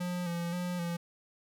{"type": "tone with vibrato", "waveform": "square", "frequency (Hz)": 174.61, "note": "F3", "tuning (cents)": 0, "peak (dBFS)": -33, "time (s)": [0, 0.97], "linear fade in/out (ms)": 10, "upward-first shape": "square", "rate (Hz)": 1.9, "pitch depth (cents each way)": 34, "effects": []}